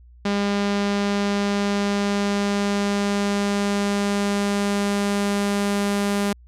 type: tone with low-pass filter sweep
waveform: sawtooth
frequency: 202 Hz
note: G#3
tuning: 48 cents flat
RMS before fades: -22 dBFS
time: 0.25-6.33 s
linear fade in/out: 5 ms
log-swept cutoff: 5000 to 11000 Hz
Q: 1
effects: added 60 Hz sine -45 dBFS peak until 6.47 s